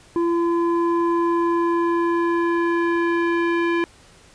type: tone with low-pass filter sweep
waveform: square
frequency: 339.9 Hz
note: F4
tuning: 47 cents flat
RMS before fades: -20 dBFS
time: 0.16-3.84 s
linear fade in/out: 0 ms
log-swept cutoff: 790 to 2200 Hz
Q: 2
effects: pink hiss -50 dBFS RMS until 4.34 s + resampled to 22050 Hz